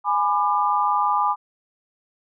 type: chord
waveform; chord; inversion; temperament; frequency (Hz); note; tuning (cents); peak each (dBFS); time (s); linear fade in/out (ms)
sine; G# diminished; none; just; 830.6 / 996.7 / 1196.1; G#5 / B5 / D6; 0 / +16 / +31; -22; 0.04-1.36; 50
effects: none